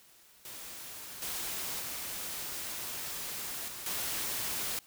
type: noise with level steps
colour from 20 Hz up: white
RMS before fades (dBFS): -45 / -37 / -39 / -43 / -35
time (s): 0.45-4.79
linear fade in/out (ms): 2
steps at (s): 1.22 / 1.8 / 3.68 / 3.86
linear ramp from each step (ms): 2
effects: white hiss -60 dBFS RMS until 4.86 s